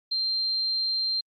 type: tone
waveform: sine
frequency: 4161 Hz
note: C8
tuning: 10 cents flat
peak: -24 dBFS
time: 0.11-1.21 s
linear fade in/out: 10 ms
effects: Opus 48 kbps